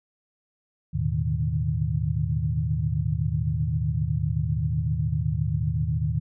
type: tone cluster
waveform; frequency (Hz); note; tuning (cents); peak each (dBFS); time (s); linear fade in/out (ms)
sine; 78.4 / 108.9 / 123.4 / 147 / 154.8; D#2 / A2 / B2 / D3 / D#3; +14 / -17 / -1 / +2 / -9; -29 / -28 / -30 / -33 / -27; 0.93-6.2; 20
effects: none